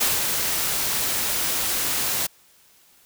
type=noise with ADSR envelope; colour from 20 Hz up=white; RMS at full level=-20 dBFS; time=0-2.27 s; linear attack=15 ms; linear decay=190 ms; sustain=-4 dB; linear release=9 ms; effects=white hiss -56 dBFS RMS until 3.05 s